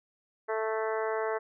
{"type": "harmonic tone", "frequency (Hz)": 220, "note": "A3", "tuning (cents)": 0, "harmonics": [2, 3, 4, 5, 6, 7, 8, 9], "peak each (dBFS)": [-31, -35, -37, -39, -41, -42, -43, -44], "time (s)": [0.48, 1.39], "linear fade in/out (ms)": 20, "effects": []}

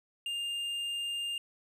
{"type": "tone with tanh clipping", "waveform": "triangle", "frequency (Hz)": 2807, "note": "F7", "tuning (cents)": 8, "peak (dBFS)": -34, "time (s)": [0.26, 1.38], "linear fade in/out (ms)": 2, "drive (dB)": 11, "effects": []}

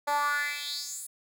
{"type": "tone with high-pass filter sweep", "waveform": "10% pulse", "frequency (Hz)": 290, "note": "D4", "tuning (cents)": -22, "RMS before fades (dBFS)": -31, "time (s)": [0.07, 1.07], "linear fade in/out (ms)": 10, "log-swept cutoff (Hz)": [700, 10000], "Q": 4.5, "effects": []}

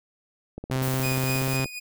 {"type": "click train", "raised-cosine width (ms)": 2, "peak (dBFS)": -22, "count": 19, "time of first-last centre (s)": [0.58, 1.658], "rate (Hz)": 16.7}
{"type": "tone with pitch glide", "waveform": "sawtooth", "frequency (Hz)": [130.81, 132.25], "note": ["C3", "C3"], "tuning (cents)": [0, 19], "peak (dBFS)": -20, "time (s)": [0.71, 1.65], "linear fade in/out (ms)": 2, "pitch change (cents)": 19, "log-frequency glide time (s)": [1.29, 1.42]}
{"type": "noise", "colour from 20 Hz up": "blue", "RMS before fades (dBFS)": -35, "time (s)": [0.82, 1.57], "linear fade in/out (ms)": 5}
{"type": "tone with tremolo", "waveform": "sawtooth", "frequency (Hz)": 2473, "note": "D#7", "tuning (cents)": -11, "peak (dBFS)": -25, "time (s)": [1.02, 1.8], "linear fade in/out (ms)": 20, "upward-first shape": "sine", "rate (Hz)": 4, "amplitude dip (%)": 70}
{"effects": []}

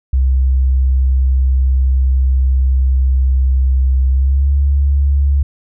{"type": "tone with pitch glide", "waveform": "sine", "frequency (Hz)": [65.3, 69.99], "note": ["C2", "C#2"], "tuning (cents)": [-3, 17], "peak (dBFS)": -9, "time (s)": [0.13, 5.43], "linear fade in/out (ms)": 5, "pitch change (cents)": 120, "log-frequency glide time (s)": [4.1, 4.51], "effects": []}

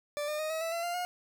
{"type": "tone with pitch steps", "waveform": "40% pulse", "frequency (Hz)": [587.3, 604.2, 621.5, 639.3, 657.7, 676.6, 696, 716], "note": ["D5", "D5", "D#5", "D#5", "E5", "E5", "F5", "F5"], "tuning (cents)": [0, 49, -2, 47, -4, 45, -6, 43], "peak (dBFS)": -31, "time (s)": [0.17, 1.05], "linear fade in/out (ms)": 0, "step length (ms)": 110, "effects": ["12-bit"]}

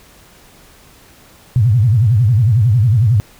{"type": "tone with vibrato", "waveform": "sine", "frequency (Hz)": 113.1, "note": "A2", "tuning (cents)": 48, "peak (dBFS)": -8, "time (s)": [1.56, 3.2], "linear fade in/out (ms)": 0, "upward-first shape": "sine", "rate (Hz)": 11, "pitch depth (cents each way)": 240, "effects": ["pink hiss -45 dBFS RMS until 3.39 s"]}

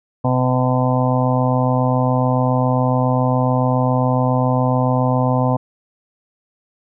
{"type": "harmonic tone", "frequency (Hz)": 127.2, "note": "C3", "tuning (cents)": -48, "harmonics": [1, 2, 4, 5, 6, 7, 8], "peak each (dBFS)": [-17, -20, -23, -24, -25, -25, -26], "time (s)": [0.24, 5.57], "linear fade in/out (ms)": 10, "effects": []}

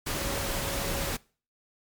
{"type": "tone in noise", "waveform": "sine", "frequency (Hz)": 554.4, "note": "C#5", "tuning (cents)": 0, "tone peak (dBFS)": -38, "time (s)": [0.17, 1.11], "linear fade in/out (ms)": 10, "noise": "pink", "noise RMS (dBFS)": -31, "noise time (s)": [0.06, 1.17], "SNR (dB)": -10, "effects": ["noise-tail reverb RT60 0.4 s tail -23 dB re dry", "MP3 96 kbps"]}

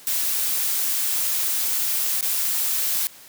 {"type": "noise with dropouts", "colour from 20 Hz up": "blue", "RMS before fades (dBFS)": -23, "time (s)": [0.07, 3.07], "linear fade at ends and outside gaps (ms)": 0, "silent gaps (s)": [2.209, 2.227], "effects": ["white hiss -46 dBFS RMS until 3.28 s", "high-pass 60 Hz 12 dB/octave"]}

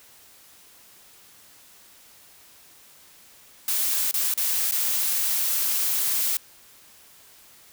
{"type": "noise with dropouts", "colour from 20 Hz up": "blue", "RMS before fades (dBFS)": -24, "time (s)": [3.68, 6.37], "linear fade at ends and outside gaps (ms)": 1, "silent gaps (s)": [[4.112, 4.141], [4.339, 4.376], [4.711, 4.721]], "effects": ["white hiss -52 dBFS RMS until 7.72 s"]}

